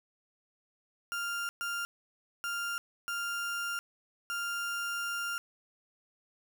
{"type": "tone bursts at uneven times", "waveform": "35% pulse", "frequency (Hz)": 1396.9, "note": "F6", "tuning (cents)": 0, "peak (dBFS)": -31, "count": 5, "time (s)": [[1.12, 1.49], [1.61, 1.85], [2.44, 2.78], [3.08, 3.79], [4.3, 5.38]], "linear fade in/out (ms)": 0, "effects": []}